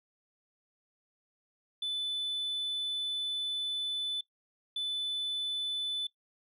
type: tone bursts at uneven times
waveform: sine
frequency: 3500 Hz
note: A7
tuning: 10 cents flat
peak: -29 dBFS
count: 2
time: 1.82-4.21 / 4.76-6.07 s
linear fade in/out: 5 ms
effects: noise-tail reverb RT60 0.1 s tail -19 dB re dry + tanh soft clip ceiling -30 dBFS